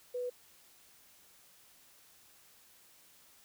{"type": "tone", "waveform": "sine", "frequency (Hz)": 493.9, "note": "B4", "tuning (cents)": 0, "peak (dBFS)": -34, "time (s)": [0.14, 0.3], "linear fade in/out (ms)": 10, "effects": ["white hiss -62 dBFS RMS until 3.44 s"]}